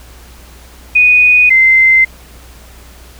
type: tone pair in turn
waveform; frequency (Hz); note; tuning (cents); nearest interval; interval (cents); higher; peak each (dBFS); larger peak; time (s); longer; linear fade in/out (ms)
sine; 2480 / 2075; D#7 / C7; -6 / -15; minor third; 309; first; -4; neither; 0.95-1.5 / 1.5-2.05; neither; 10
effects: added 60 Hz sine -36 dBFS peak until 3.19 s + pink hiss -40 dBFS RMS until 3.19 s